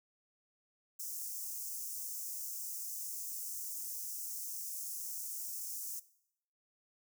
white high-pass noise, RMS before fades -42 dBFS, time 0.99-6 s, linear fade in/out 10 ms, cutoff 5600 Hz, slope 48 dB/octave, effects noise-tail reverb RT60 0.7 s tail -18 dB re dry

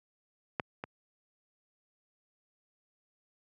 clicks, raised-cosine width 0.5 ms, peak -15 / -22 dBFS, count 2, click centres 0.598 / 0.839 s, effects high-pass 100 Hz 12 dB/octave

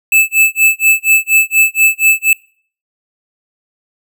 square tone with tremolo, 2623 Hz, E7, 9 cents flat, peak -5 dBFS, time 0.12-2.33 s, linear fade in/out 2 ms, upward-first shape sine, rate 4.2 Hz, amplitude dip 100%, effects noise-tail reverb RT60 0.5 s tail -25 dB re dry

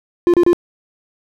triangle tone bursts, 349 Hz, F4, 1 cent flat, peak -6 dBFS, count 3, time 0.27-0.531 s, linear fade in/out 0 ms, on 67 ms, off 30 ms, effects 8-bit

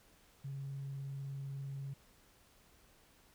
sine tone with vibrato, 137.6 Hz, C#3, 12 cents flat, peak -39 dBFS, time 0.44-1.94 s, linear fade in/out 10 ms, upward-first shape square, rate 20 Hz, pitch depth 21 cents each way, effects tanh soft clip ceiling -36 dBFS + pink hiss -66 dBFS RMS until 3.34 s

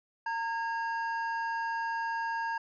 triangle tone pair together, 915 / 1635.1 Hz, A#5 / G#6, -32 / -27 cents, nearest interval minor seventh, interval 1005 cents, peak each -30 / -34 dBFS, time 0.26-2.58 s, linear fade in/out 5 ms, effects resampled to 16000 Hz

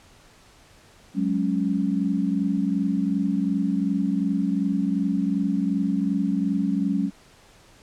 sine chord, F# suspended second, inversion none, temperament equal, 185 / 207.7 / 277.2 Hz, F#3 / G#3 / C#4, 0 / 0 / 0 cents, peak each -25 dBFS, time 1.14-7.11 s, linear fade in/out 50 ms, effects pink hiss -53 dBFS RMS until 7.82 s + low-pass 9000 Hz 12 dB/octave

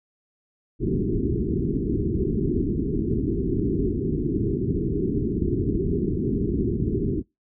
white low-pass noise, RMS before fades -24 dBFS, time 0.79-7.23 s, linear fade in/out 50 ms, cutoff 410 Hz, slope 96 dB/octave, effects noise-tail reverb RT60 0.2 s tail -24 dB re dry

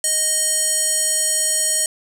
square tone with band-pass filter, 622.3 Hz, D#5, in tune, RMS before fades -19 dBFS, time 0.04-1.86 s, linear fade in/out 2 ms, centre 8400 Hz, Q 4, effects none

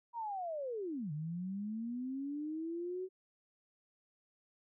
sine linear two-way sweep, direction down then up, 962 to 145.5 to 378.7 Hz, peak -37 dBFS, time 0.13-3.09 s, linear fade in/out 50 ms, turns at 1.12 s, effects none

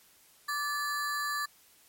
square ring-modulated tone, 1451 Hz, F#6, 34 cents flat, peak -28 dBFS, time 0.48-1.46 s, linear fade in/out 10 ms, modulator 284 Hz, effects white hiss -61 dBFS RMS until 1.88 s + MP3 64 kbps

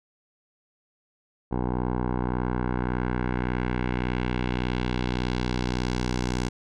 10% pulse tone with low-pass filter sweep, 61.74 Hz, B1, in tune, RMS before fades -27 dBFS, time 1.51-6.49 s, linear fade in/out 10 ms, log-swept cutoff 820 to 6800 Hz, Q 1.4, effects none

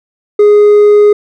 sine tone with hard clipping, 415.3 Hz, G#4, in tune, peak -3 dBFS, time 0.39-1.13 s, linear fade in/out 5 ms, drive 2 dB, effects none

